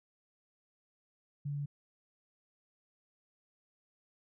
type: tone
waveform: sine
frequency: 143.7 Hz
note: D3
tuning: 37 cents flat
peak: -34 dBFS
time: 1.45-1.66 s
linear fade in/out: 10 ms
effects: none